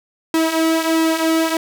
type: tone with flanger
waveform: sawtooth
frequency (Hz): 323.8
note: E4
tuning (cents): -31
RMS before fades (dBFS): -17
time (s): 0.34-1.57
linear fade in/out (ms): 2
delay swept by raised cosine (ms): 1.7 to 4.3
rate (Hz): 1.5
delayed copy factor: -0.6
effects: none